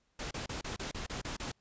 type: noise bursts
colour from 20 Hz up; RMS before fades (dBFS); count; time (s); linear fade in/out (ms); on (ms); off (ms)
pink; -39; 9; 0.19-1.518; 5; 120; 31
effects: pink hiss -75 dBFS RMS until 1.6 s + resampled to 16000 Hz